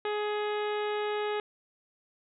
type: harmonic tone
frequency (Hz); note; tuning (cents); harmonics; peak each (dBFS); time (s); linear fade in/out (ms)
419.1; G#4; +16; 1 / 2 / 3 / 4 / 5 / 6 / 7 / 8 / 9; -30 / -36 / -40 / -42 / -44 / -46 / -47 / -48 / -49; 0.05-1.4; 2
effects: none